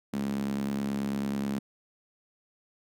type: tone with high-pass filter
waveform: sawtooth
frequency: 69.3 Hz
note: C#2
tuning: in tune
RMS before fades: -31 dBFS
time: 0.13-1.59 s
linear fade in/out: 5 ms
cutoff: 210 Hz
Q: 4.6
effects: none